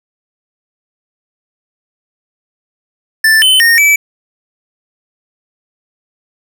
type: tone with pitch steps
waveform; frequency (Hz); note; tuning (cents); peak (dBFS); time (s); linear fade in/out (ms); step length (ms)
square; 1766 / 3047 / 1845 / 2306; A6 / G7 / A#6 / D7; +6 / -50 / -18 / -32; -6; 3.24-3.96; 5; 180
effects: none

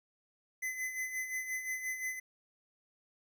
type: tone with tremolo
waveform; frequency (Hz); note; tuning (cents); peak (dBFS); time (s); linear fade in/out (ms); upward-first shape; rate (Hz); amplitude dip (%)
square; 2029; B6; +46; -34; 0.62-2.2; 10; sine; 5.7; 60
effects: none

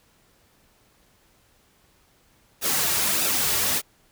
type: noise with flanger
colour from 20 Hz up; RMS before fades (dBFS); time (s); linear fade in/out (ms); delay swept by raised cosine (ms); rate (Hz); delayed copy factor
white; -23; 2.61-3.82; 50; 0.93 to 4.03; 1.6; -0.55
effects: pink hiss -61 dBFS RMS until 4.11 s

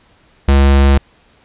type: tone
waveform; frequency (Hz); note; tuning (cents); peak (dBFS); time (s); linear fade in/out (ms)
square; 69; C#2; -7; -7; 0.48-0.98; 5
effects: pink hiss -51 dBFS RMS until 1.44 s + resampled to 8000 Hz

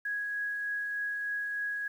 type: tone with tremolo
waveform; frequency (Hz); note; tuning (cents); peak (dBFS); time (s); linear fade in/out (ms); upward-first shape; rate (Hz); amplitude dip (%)
sine; 1661.2; G#6; 0; -30; 0.05-1.88; 5; triangle; 3.3; 25
effects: 10-bit

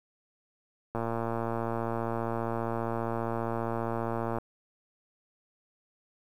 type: click train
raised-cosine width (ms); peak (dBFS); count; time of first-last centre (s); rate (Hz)
1; -18; 396; 0.95-4.385; 115
effects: 9-bit

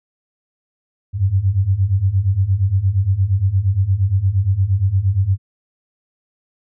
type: beating tone pair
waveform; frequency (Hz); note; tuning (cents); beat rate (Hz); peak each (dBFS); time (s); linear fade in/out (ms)
sine; 91.6 / 100.2; F#2 / G2; -17 / +38; 8.6; -18 / -15; 1.13-5.38; 50
effects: none

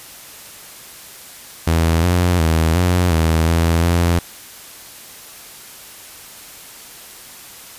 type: tone with pitch steps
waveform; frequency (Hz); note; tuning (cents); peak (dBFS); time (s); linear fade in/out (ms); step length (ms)
sawtooth; 82.2 / 88.7 / 80.8 / 89.3 / 81 / 83.2 / 85.9; E2 / F2 / E2 / F2 / E2 / E2 / F2; -4 / +27 / -34 / +39 / -30 / +17 / -28; -9; 1.67-4.19; 5; 360
effects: white hiss -38 dBFS RMS until 7.78 s + resampled to 32000 Hz

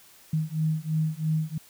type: beating tone pair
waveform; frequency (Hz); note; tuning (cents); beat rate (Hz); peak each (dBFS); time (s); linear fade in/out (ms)
sine; 155.56 / 158.56; D#3 / D#3; 0 / +33; 3; -27; 0.33-1.58; 5
effects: white hiss -54 dBFS RMS until 1.69 s

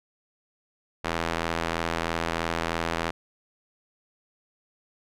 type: tone with band-pass filter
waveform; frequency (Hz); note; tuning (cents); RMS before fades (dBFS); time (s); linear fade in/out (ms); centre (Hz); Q
sawtooth; 83.1; E2; +15; -29; 1.04-3.11; 10; 1500; 0.51
effects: none

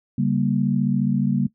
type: chord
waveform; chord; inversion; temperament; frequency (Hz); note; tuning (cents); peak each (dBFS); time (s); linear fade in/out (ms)
sine; G diminished; second; just; 141.12 / 196 / 235.2; Db3 / G3 / Bb3; +31 / 0 / +16; -22; 0.18-1.47; 5
effects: noise-tail reverb RT60 0.1 s tail -18 dB re dry

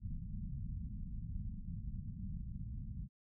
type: low-pass noise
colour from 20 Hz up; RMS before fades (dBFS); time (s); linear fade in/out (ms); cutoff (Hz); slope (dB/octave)
pink; -43; 0-3.09; 50; 210; 48
effects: none

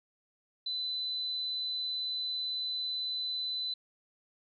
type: tone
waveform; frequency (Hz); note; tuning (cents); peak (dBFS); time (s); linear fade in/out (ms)
sine; 4011; B7; +26; -32; 0.66-3.74; 5
effects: none

